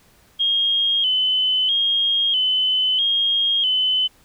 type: tone with vibrato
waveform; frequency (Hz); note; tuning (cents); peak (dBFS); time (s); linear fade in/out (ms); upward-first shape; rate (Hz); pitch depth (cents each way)
sine; 3136; G7; 0; -16; 0.39-4.08; 20; square; 0.77; 60
effects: pink hiss -55 dBFS RMS until 4.24 s